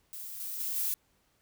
violet noise with level steps, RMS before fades -42 / -38 / -34 / -31 dBFS, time 0.13-0.94 s, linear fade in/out 0 ms, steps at 0.4 / 0.6 / 0.76 s, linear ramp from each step 2 ms, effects pink hiss -71 dBFS RMS until 1.41 s

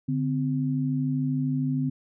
sine tone pair together, 145.42 / 258.4 Hz, D3 / C4, -17 / -21 cents, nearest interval minor seventh, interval 996 cents, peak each -26 dBFS, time 0.08-1.9 s, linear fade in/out 10 ms, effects none

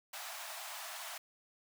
pink high-pass noise, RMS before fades -45 dBFS, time 0.13-1.18 s, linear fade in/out 5 ms, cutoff 620 Hz, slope 96 dB/octave, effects none

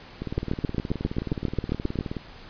two click trains, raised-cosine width 3 ms, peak -17 / -11 dBFS, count 38 / 13, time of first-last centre 0.22-2.167 / 0.38-1.989 s, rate 19 / 7.46 Hz, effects pink hiss -46 dBFS RMS until 2.49 s + resampled to 11025 Hz

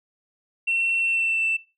sine tone with pitch glide, 2711 to 2666 Hz, E7 to E7, +48 to +19 cents, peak -19 dBFS, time 0.67-1.57 s, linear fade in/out 10 ms, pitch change -29 cents, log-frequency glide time 0.98-1.46 s, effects noise-tail reverb RT60 0.3 s tail -22 dB re dry + tanh soft clip ceiling -16 dBFS

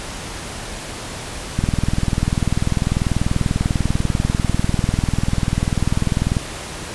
click train, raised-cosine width 5 ms, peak -5 dBFS, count 98, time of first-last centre 1.59-6.368 s, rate 20.3 Hz, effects pink hiss -30 dBFS RMS until 6.94 s + resampled to 24000 Hz

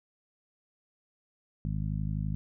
harmonic tone, 51.9 Hz, G#1, in tune, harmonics 1 / 2 / 3 / 4 / 5, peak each -34 / -35 / -33 / -39 / -47 dBFS, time 1.65-2.35 s, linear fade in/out 0 ms, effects none

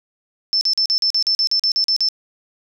sine tone bursts, 5300 Hz, E8, 9 cents sharp, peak -14 dBFS, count 13, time 0.53-2.087 s, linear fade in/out 0 ms, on 81 ms, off 42 ms, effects none

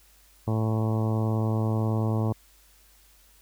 harmonic tone, 110.2 Hz, A2, 3 cents sharp, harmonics 1 / 2 / 3 / 4 / 5 / 6 / 7 / 8 / 9 / 10, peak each -24 / -30 / -34 / -36 / -38 / -40 / -41 / -42 / -43 / -44 dBFS, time 0.47-2.33 s, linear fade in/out 10 ms, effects added 50 Hz sine -59 dBFS peak until 3.41 s + white hiss -59 dBFS RMS until 3.41 s

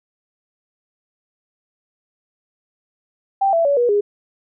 sine tone with pitch steps, 784 / 666.9 / 567.3 / 482.6 / 410.5 Hz, G5 / E5 / C#5 / B4 / G#4, 0 / +20 / +40 / -40 / -20 cents, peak -13 dBFS, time 3.41-4.01 s, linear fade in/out 10 ms, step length 120 ms, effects none

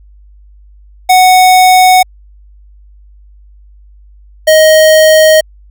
square tone pair in turn, 740 / 626.4 Hz, F#5 / D#5, 0 / +11 cents, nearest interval minor third, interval 289 cents, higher first, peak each -3 dBFS, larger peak neither, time 1.09-2.03 / 4.47-5.41 s, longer neither, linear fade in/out 10 ms, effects added 50 Hz sine -36 dBFS peak until 5.7 s

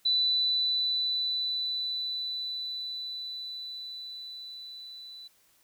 sine tone with level ramp, 3983 Hz, B7, 14 cents sharp, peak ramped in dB -22 to -43 dBFS, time 0.05-5.28 s, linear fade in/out 10 ms, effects white hiss -65 dBFS RMS until 5.63 s

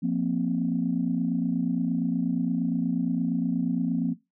sine chord, F suspended fourth, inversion none, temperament equal, 174.61 / 233.1 / 261.6 Hz, F3 / Bb3 / C4, 0 / 0 / 0 cents, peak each -27 dBFS, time 0.02-4.14 s, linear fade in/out 20 ms, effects noise-tail reverb RT60 0.2 s tail -17 dB re dry + tanh soft clip ceiling -14 dBFS

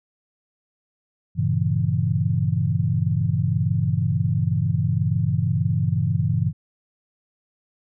sine chord, G diminished seventh, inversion none, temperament equal, 98 / 116.54 / 138.59 / 164.81 Hz, G2 / Bb2 / Db3 / Fb3, 0 / 0 / 0 / 0 cents, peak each -24 dBFS, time 1.35-6.53 s, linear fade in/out 50 ms, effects none

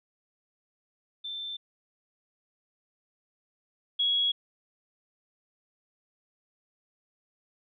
sine tone pair in turn, 3552 / 3331 Hz, A7 / G#7, +16 / +4 cents, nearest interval minor second, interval 112 cents, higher first, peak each -34 / -23 dBFS, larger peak second, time 1.24-1.57 / 3.99-4.32 s, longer neither, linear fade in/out 10 ms, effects none

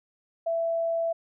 sine tone, 665 Hz, E5, 15 cents sharp, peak -24 dBFS, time 0.46-1.13 s, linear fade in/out 10 ms, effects none

